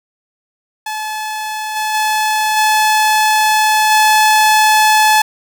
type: tone with level steps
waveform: sawtooth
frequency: 861 Hz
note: A5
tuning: 38 cents flat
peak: -16 / -12 / -9 / -6 / -4 dBFS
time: 0.86-5.22 s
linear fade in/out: 5 ms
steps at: 1.75 / 1.93 / 2.56 / 3.9 s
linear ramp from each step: 20 ms
effects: none